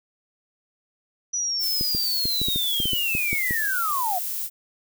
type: linear sweep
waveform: sine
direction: down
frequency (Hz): 5920 to 680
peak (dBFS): -23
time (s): 1.33-4.19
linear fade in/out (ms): 10
type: noise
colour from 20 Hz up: violet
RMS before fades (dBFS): -29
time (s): 1.59-4.5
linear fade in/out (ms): 50
type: clicks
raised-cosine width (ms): 3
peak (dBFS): -17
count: 12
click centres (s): 1.811 / 1.949 / 2.255 / 2.416 / 2.485 / 2.56 / 2.802 / 2.856 / 2.933 / 3.151 / 3.33 / 3.509
effects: none